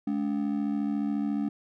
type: ring-modulated tone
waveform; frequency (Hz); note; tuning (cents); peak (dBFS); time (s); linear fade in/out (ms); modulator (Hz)
triangle; 248.6; B3; +12; -21; 0.07-1.49; 5; 37.1
effects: none